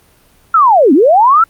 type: linear two-way sweep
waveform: sine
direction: down then up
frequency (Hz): 1376 to 246.9 to 1376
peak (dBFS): -4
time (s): 0.54-1.44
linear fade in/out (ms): 5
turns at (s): 0.93
effects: pink hiss -49 dBFS RMS until 1.49 s + Opus 32 kbps